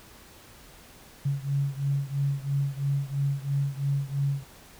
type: beating tone pair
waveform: sine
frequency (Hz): 138.59 / 141.59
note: C#3 / C#3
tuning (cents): 0 / +37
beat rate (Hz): 3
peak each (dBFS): -27 / -29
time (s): 1.25-4.44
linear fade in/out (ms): 10
effects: pink hiss -51 dBFS RMS until 4.79 s